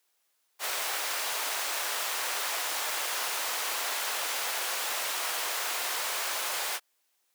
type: high-pass noise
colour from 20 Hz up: pink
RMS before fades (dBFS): -32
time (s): 0.59-6.8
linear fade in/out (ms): 50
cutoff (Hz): 710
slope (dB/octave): 12
effects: white hiss -74 dBFS RMS until 7.34 s + high-pass 400 Hz 12 dB/octave